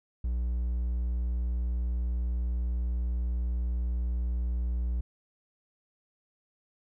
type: tone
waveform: triangle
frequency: 60 Hz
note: B1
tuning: 49 cents flat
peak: -25 dBFS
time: 0.24-5.01 s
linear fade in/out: 5 ms
effects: none